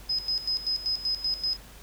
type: tone with tremolo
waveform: sine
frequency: 5060 Hz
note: D#8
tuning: 28 cents sharp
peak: -24 dBFS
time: 0.09-1.57 s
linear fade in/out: 10 ms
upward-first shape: square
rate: 5.2 Hz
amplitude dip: 75%
effects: added 50 Hz sine -47 dBFS peak until 1.82 s + pink hiss -50 dBFS RMS until 1.82 s